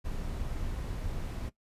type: noise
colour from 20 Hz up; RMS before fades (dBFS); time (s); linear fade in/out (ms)
brown; -35; 0.04-1.5; 20
effects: noise-tail reverb RT60 0.1 s tail -17 dB re dry + resampled to 32000 Hz